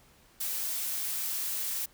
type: noise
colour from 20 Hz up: blue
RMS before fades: -33 dBFS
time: 0.4-1.86 s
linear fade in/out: 10 ms
effects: pink hiss -61 dBFS RMS until 1.93 s

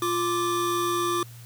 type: tone pair together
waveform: square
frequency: 349.2 / 1174.7 Hz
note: F4 / D6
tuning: 0 / 0 cents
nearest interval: octave + major sixth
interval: 2100 cents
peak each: -27 dBFS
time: 0.02-1.23 s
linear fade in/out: 2 ms
effects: added 118 Hz sine -42 dBFS peak until 1.45 s + white hiss -51 dBFS RMS until 1.45 s

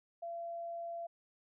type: tone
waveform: sine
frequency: 680 Hz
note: F5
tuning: 46 cents flat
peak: -39 dBFS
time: 0.22-1.07 s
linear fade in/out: 10 ms
effects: none

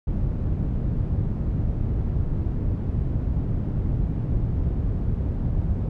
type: low-pass noise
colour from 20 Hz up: white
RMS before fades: -24 dBFS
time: 0.07-5.89 s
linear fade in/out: 5 ms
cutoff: 110 Hz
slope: 12 dB/octave
effects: none

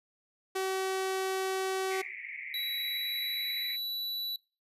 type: tone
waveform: sawtooth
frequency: 380.3 Hz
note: F#4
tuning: 48 cents sharp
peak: -26 dBFS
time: 0.55-2.02 s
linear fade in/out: 10 ms
type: band-pass noise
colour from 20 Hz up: white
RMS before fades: -42 dBFS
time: 1.9-3.77 s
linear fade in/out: 20 ms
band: 2000 to 2300 Hz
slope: 96 dB/octave
type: tone with pitch glide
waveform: square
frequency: 3911 to 3947 Hz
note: B7 to B7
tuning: -18 to -2 cents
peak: -33 dBFS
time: 2.54-4.36 s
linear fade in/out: 2 ms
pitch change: +16 cents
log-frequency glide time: 2.84-4.01 s
effects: noise-tail reverb RT60 0.3 s tail -22 dB re dry + resampled to 32000 Hz

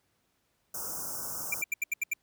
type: band-stop noise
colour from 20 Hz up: white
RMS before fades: -37 dBFS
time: 0.74-1.62 s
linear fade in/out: 5 ms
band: 1500 to 5200 Hz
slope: 96 dB/octave
type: tone bursts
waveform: square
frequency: 2359 Hz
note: D7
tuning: 7 cents sharp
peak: -27 dBFS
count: 7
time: 1.52-2.136 s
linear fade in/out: 5 ms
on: 22 ms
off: 77 ms
effects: pink hiss -74 dBFS RMS until 2.22 s + high-pass 60 Hz 12 dB/octave

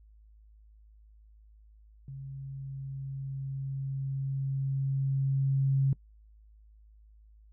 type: tone with level ramp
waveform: sine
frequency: 135.9 Hz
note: C#3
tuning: 34 cents flat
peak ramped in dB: -39 to -22 dBFS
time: 2.08-5.93 s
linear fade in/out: 2 ms
effects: noise-tail reverb RT60 0.1 s tail -23 dB re dry + added 53 Hz sine -54 dBFS peak until 7.52 s

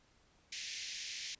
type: band-pass noise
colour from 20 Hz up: white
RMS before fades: -44 dBFS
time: 0.52-1.35 s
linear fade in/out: 5 ms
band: 1900 to 6600 Hz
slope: 48 dB/octave
effects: pink hiss -69 dBFS RMS until 1.39 s + resampled to 16000 Hz

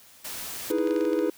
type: noise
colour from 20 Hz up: white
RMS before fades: -36 dBFS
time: 0.24-0.72 s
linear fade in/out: 10 ms
type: chord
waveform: triangle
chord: E major seventh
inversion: third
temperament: equal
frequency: 311.1 / 329.6 / 415.3 / 493.9 Hz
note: D#4 / E4 / G#4 / B4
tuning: 0 / 0 / 0 / 0 cents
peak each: -26 dBFS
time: 0.7-1.3 s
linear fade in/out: 5 ms
type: clicks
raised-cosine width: 0.2 ms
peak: -23 dBFS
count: 8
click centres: 0.785 / 0.873 / 0.909 / 0.963 / 1.009 / 1.052 / 1.132 / 1.19 s
effects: white hiss -53 dBFS RMS until 1.37 s

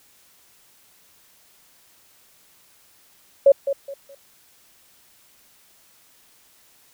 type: tone with echo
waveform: sine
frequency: 554.4 Hz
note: C#5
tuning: in tune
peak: -8 dBFS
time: 3.46-3.52 s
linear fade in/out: 5 ms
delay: 210 ms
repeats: 3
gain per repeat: -11 dB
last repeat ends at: 4.15 s
effects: white hiss -56 dBFS RMS until 6.93 s

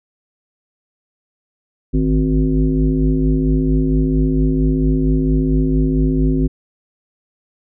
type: tone with frequency modulation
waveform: sine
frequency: 156.8 Hz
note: D#3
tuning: 14 cents sharp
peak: -12 dBFS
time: 1.93-6.48 s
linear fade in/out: 20 ms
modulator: 106 Hz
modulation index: 1.6
effects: none

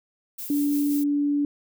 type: noise with tremolo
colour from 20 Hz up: violet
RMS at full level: -34 dBFS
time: 0.38-1.04 s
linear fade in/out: 10 ms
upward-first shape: sine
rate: 5.7 Hz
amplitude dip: 35%
type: tone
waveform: sine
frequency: 288.8 Hz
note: D4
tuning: 29 cents flat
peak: -20 dBFS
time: 0.5-1.45 s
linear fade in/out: 2 ms
effects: none

